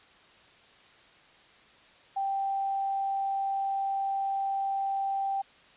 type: tone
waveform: sine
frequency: 784 Hz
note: G5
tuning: in tune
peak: -27 dBFS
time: 2.16-5.42 s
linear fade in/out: 10 ms
effects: white hiss -57 dBFS RMS until 5.76 s + resampled to 8000 Hz